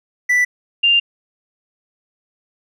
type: tone pair in turn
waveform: triangle / sine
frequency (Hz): 1975.5 / 2794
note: B6 / F7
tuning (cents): 0 / 0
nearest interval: tritone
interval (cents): 600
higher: second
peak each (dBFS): -10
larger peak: neither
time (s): 0.29-0.45 / 0.83-1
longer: second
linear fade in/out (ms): 10
effects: none